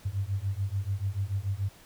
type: beating tone pair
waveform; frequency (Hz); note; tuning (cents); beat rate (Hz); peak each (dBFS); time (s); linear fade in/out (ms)
sine; 95 / 101.9; F#2 / G#2; +46 / -32; 6.9; -31; 0.05-1.69; 10
effects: pink hiss -55 dBFS RMS until 1.85 s